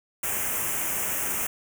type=band-stop noise; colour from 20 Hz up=white; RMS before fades=-28 dBFS; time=0.23-1.47 s; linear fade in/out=5 ms; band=2900 to 6200 Hz; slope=48 dB/octave; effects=none